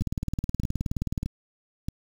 two click trains, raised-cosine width 5 ms, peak -15 / -17 dBFS, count 24 / 4, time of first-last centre 0.02-1.231 / 0.01-1.885 s, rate 19 / 1.6 Hz, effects 7-bit

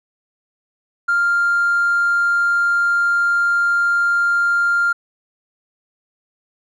sine tone with hard clipping, 1396.9 Hz, F6, in tune, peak -14 dBFS, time 1.08-4.93 s, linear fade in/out 10 ms, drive 1 dB, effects none

